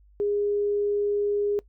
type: tone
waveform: sine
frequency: 410 Hz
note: G#4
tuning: 22 cents flat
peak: -22 dBFS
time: 0.2-1.59 s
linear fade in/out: 0 ms
effects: noise-tail reverb RT60 0.1 s tail -22 dB re dry + added 50 Hz sine -53 dBFS peak until 1.68 s